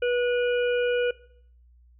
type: harmonic tone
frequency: 487.4 Hz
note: B4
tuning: 23 cents flat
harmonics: 1 / 3 / 5 / 6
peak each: -22 / -32 / -36 / -38 dBFS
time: 0.02-1.11 s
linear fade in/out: 5 ms
effects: noise-tail reverb RT60 0.6 s tail -19 dB re dry + added 60 Hz sine -53 dBFS peak until 1.99 s